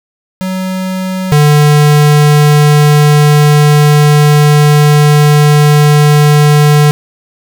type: tone pair in turn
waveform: square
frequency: 186.9 / 148.34 Hz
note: F#3 / D3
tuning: +18 / +18 cents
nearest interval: major third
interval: 400 cents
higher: first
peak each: -14 / -4 dBFS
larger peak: second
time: 0.41-1.32 / 1.32-6.91 s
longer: second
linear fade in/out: 0 ms
effects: none